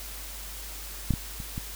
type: clicks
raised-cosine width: 5 ms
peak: -11 / -15 / -26 / -20 dBFS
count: 4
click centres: 1.107 / 1.138 / 1.402 / 1.579 s
effects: added 50 Hz sine -41 dBFS peak until 1.75 s + white hiss -41 dBFS RMS until 1.75 s